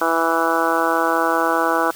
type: harmonic tone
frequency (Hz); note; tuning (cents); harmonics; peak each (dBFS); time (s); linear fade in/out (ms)
164.81; E3; 0; 2 / 3 / 4 / 5 / 6 / 7 / 8 / 9; -24 / -24 / -24 / -24 / -24 / -24 / -24 / -24; 0.01-1.91; 5
effects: white hiss -39 dBFS RMS until 1.95 s